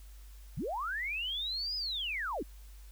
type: linear two-way sweep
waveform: sine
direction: up then down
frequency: 93.4 to 5070 to 216.4 Hz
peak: -33 dBFS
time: 0.57-2.43 s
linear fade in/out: 5 ms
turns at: 1.76 s
effects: added 50 Hz sine -48 dBFS peak until 2.91 s + white hiss -62 dBFS RMS until 2.91 s